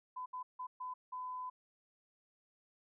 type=tone bursts at uneven times; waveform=sine; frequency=1008 Hz; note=B5; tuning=35 cents sharp; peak=-40 dBFS; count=5; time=0.16-0.26 / 0.33-0.43 / 0.59-0.67 / 0.8-0.94 / 1.12-1.5 s; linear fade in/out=10 ms; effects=none